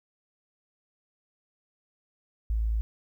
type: tone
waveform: sine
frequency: 55 Hz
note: A1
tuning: in tune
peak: -24 dBFS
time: 2.5-2.81 s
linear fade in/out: 0 ms
effects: 11-bit